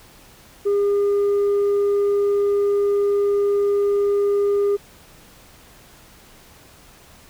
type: tone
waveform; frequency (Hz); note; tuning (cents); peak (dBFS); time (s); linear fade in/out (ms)
sine; 405; G#4; -43; -13; 0.65-4.77; 20
effects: tanh soft clip ceiling -15 dBFS + pink hiss -48 dBFS RMS until 7.29 s